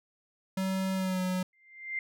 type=tone with pitch glide; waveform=square; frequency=190 to 184.06 Hz; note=F#3 to F#3; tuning=+46 to -9 cents; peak=-29 dBFS; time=0.57-1.43 s; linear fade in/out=5 ms; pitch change=-55 cents; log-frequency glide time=0.95-1.21 s
type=tone with exponential growth; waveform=sine; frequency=2093 Hz; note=C7; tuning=in tune; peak=-28 dBFS; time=1.53-1.99 s; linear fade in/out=2 ms; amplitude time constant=100 ms
effects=none